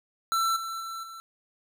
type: tone with level steps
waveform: square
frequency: 1339 Hz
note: E6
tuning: 27 cents sharp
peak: -24 / -33 / -35 / -41 dBFS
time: 0.32-1.2 s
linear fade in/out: 0 ms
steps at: 0.56 / 0.8 / 1.03 s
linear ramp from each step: 5 ms
effects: none